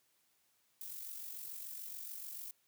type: noise with amplitude modulation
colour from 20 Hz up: violet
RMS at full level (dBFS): -44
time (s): 0.81-2.51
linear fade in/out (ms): 0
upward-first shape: sine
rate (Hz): 46.9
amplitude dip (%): 50
effects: white hiss -75 dBFS RMS until 2.67 s + high-pass 60 Hz 12 dB/octave